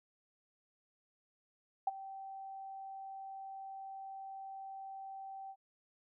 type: tone with ADSR envelope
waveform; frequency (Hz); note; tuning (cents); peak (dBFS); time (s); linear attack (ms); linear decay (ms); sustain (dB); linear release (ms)
sine; 776; G5; -18; -27; 1.87-5.56; 5; 26; -17; 60
effects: none